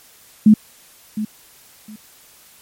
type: tone with echo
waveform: sine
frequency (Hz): 214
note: A3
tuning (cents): -48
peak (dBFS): -5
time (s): 0.46-0.54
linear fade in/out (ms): 5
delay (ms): 710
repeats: 2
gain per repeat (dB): -14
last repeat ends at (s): 1.96
effects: white hiss -48 dBFS RMS until 2.61 s + MP3 64 kbps